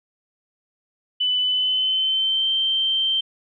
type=tone with pitch glide; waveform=sine; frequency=2996 to 3130 Hz; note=F#7 to G7; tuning=+21 to -3 cents; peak=-18 dBFS; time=1.2-3.21 s; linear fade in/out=10 ms; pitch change=+76 cents; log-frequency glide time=1.43-2.5 s; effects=none